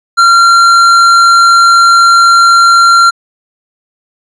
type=tone with tanh clipping; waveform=sine; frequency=1376 Hz; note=F6; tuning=26 cents flat; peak=-4 dBFS; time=0.17-3.11 s; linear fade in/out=20 ms; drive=13 dB; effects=resampled to 22050 Hz